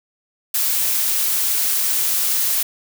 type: noise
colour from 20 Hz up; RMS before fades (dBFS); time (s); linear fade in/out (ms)
blue; -19; 0.54-2.63; 5
effects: none